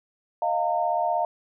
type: chord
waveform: sine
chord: Eb suspended second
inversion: none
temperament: equal with one note detuned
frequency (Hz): 622.3 / 698.5 / 913.1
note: Eb5 / F5 / Bb5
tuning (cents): 0 / 0 / -36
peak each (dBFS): -28 / -24 / -27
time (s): 0.42-1.25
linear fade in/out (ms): 2
effects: none